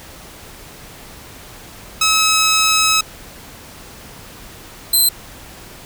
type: tone pair in turn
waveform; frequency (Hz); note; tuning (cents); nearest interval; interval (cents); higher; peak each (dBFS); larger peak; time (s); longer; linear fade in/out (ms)
10% pulse; 1286 / 4083; E6 / C8; -43 / -43; octave + minor sixth; 2000; second; -4; neither; 2.01-3.01 / 4.93-5.09; first; 5
effects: pink hiss -38 dBFS RMS until 5.85 s